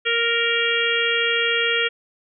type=harmonic tone; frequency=466.2 Hz; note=A#4; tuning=in tune; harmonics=1 / 3 / 4 / 5 / 6 / 7; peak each=-25 / -25 / -25 / -25 / -25 / -25 dBFS; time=0.05-1.89 s; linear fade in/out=20 ms; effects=none